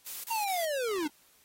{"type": "noise bursts", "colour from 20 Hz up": "blue", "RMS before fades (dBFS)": -39, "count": 3, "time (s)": [0.06, 0.654], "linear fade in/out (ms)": 5, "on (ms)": 180, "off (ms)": 27}
{"type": "linear sweep", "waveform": "square", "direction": "down", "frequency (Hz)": [932.3, 285.2], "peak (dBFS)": -30, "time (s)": [0.3, 1.08], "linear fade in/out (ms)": 10}
{"effects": ["white hiss -63 dBFS RMS until 1.44 s", "AAC 48 kbps"]}